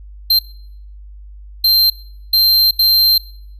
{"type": "tone bursts at uneven times", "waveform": "square", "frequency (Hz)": 4149, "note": "C8", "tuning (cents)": -15, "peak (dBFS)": -9, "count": 4, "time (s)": [[0.3, 0.39], [1.64, 1.9], [2.33, 2.71], [2.79, 3.18]], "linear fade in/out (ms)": 5, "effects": ["noise-tail reverb RT60 0.6 s tail -20 dB re dry", "added 50 Hz sine -33 dBFS peak until 3.59 s"]}